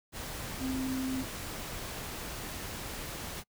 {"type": "tone in noise", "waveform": "sine", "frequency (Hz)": 261.6, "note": "C4", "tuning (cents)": 0, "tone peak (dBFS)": -31, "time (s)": [0.59, 1.25], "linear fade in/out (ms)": 50, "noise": "pink", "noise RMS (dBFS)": -40, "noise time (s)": [0.12, 3.44], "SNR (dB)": 6, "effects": ["noise-tail reverb RT60 0.1 s tail -26 dB re dry"]}